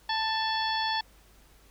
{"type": "harmonic tone with a mistuned harmonic", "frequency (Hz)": 885, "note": "A5", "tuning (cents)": 10, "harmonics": [1, 2, 3, 4, 5, 6], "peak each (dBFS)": [-29, -33, -42, -34, -35, -42], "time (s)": [0.09, 1.01], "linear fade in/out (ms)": 5, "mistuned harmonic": 4, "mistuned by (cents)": -72, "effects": ["added 50 Hz sine -57 dBFS peak until 1.7 s", "pink hiss -60 dBFS RMS until 1.7 s"]}